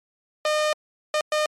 sawtooth tone bursts at uneven times, 609 Hz, D#5, 37 cents flat, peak -16 dBFS, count 3, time 0.45-0.73 / 1.14-1.21 / 1.32-1.46 s, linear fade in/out 2 ms, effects low-pass 8000 Hz 12 dB/octave + MP3 64 kbps

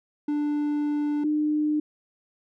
triangle / sine tone pair in turn, 294.9 / 301.8 Hz, D4 / D4, +7 / +47 cents, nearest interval unison, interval 40 cents, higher second, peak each -21 dBFS, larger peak neither, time 0.28-1.24 / 1.24-1.8 s, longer first, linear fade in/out 5 ms, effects none

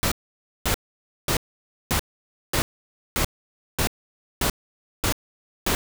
pink noise bursts, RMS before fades -22 dBFS, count 10, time 0.03-5.75 s, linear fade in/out 0 ms, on 86 ms, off 540 ms, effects none

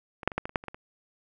clicks, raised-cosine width 0.5 ms, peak -24 / -7 / -23 / -12 / -18 / -30 / -9 / -28 / -20 / -27 dBFS, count 10, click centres 0.232 / 0.276 / 0.318 / 0.38 / 0.455 / 0.494 / 0.558 / 0.639 / 0.683 / 0.745 s, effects none

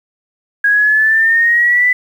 sine exponential sweep, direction up, 1642 to 2000 Hz, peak -8 dBFS, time 0.64-1.93 s, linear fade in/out 5 ms, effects 7-bit

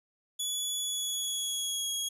20% pulse tone with pitch glide, 3411 to 3310 Hz, G#7 to G#7, +46 to -6 cents, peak -25 dBFS, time 0.39-2.09 s, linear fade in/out 10 ms, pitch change -52 cents, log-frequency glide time 0.79-1.9 s, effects none

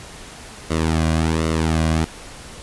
sawtooth tone with flanger, 80.2 Hz, E2, 47 cents flat, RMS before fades -19 dBFS, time 0.7-2.05 s, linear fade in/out 10 ms, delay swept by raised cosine 1.2 to 2.3 ms, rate 1.3 Hz, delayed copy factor -0.7, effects pink hiss -38 dBFS RMS until 2.62 s + resampled to 24000 Hz

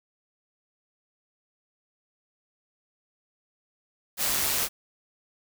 white noise with amplitude modulation, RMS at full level -25 dBFS, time 4.17-4.69 s, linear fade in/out 50 ms, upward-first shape sine, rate 143 Hz, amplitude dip 30%, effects none

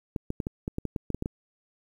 clicks, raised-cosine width 3 ms, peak -17 dBFS, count 12, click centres 0.162 / 0.304 / 0.402 / 0.469 / 0.679 / 0.784 / 0.853 / 0.962 / 1.103 / 1.146 / 1.224 / 1.259 s, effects 9-bit

